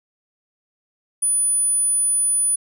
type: tone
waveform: sine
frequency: 9900 Hz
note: D#9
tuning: 10 cents flat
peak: -16 dBFS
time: 1.22-2.56 s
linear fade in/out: 10 ms
effects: none